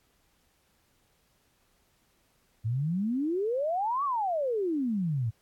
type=exponential two-way sweep; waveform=sine; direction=up then down; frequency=105.6 to 1174.7 to 105.6 Hz; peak=-26 dBFS; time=2.64-5.31 s; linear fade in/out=20 ms; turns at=4.04 s; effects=pink hiss -69 dBFS RMS until 5.41 s + AAC 64 kbps